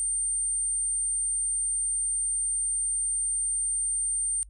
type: tone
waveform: sine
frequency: 8870 Hz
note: C#9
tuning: in tune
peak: -25 dBFS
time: 0-4.43 s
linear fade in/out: 0 ms
effects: noise-tail reverb RT60 0.1 s tail -23 dB re dry + added 50 Hz sine -46 dBFS peak until 4.49 s